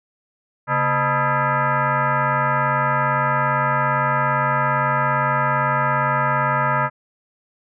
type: tone with frequency modulation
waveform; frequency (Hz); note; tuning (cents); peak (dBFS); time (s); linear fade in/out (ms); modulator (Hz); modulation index
sine; 137.7; C#3; -11; -16; 0.67-6.9; 50; 373; 4.2
effects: none